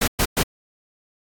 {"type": "noise bursts", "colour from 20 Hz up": "pink", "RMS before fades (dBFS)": -19, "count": 3, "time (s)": [0.01, 0.434], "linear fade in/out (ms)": 10, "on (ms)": 68, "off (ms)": 110, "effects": ["AAC 64 kbps"]}